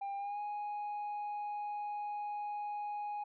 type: tone with pitch glide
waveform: sine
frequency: 797 to 829.4 Hz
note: G5 to G#5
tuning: +28 to -3 cents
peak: -34 dBFS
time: 0.01-3.24 s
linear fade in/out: 10 ms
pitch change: +69 cents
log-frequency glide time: 0.17-0.4 s
effects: tanh soft clip ceiling -36 dBFS